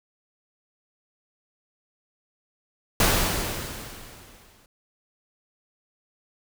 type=noise with exponential decay; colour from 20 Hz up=pink; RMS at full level=-18 dBFS; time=3-4.66 s; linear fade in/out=2 ms; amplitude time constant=360 ms; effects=none